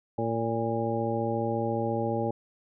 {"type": "harmonic tone with a mistuned harmonic", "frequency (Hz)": 114.4, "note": "A#2", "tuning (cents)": -32, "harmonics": [1, 2, 3, 4, 5, 7], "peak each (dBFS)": [-33, -33, -33, -33, -33, -33], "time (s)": [0.18, 2.31], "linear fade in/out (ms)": 5, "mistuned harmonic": 7, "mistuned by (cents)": 30, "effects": []}